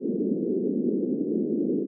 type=band-pass noise; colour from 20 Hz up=pink; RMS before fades=-26 dBFS; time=0-1.87 s; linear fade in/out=50 ms; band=200 to 430 Hz; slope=48 dB/octave; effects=none